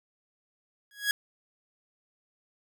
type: tone with exponential growth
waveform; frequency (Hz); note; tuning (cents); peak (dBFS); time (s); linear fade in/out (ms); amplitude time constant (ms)
sawtooth; 1661.2; G#6; 0; -17; 0.91-1.11; 1; 43
effects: none